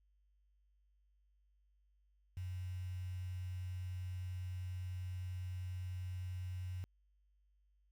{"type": "tone with quantisation", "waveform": "sine", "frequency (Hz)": 91, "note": "F#2", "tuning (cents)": -28, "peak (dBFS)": -40, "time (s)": [2.37, 6.84], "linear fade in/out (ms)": 0, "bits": 10, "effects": ["added 50 Hz sine -70 dBFS peak until 7.91 s"]}